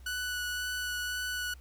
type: tone with vibrato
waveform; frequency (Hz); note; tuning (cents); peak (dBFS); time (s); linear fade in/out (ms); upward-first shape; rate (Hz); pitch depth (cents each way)
sawtooth; 1480; F#6; 0; -29; 0.06-1.54; 5; sine; 1.9; 10
effects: added 64 Hz sine -48 dBFS peak until 1.6 s + pink hiss -63 dBFS RMS until 1.6 s